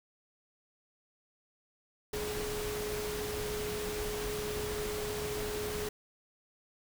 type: tone in noise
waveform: sine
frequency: 420.7 Hz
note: G#4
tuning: 22 cents sharp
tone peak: -36 dBFS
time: 2.13-5.89 s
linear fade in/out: 5 ms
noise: pink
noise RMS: -39 dBFS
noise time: 2.13-5.89 s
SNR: 0 dB
effects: none